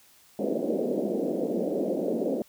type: band-pass noise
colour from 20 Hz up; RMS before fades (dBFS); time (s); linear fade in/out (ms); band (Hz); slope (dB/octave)
white; -28; 0.39-2.42; 2; 190 to 580; 48
effects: white hiss -58 dBFS RMS until 2.48 s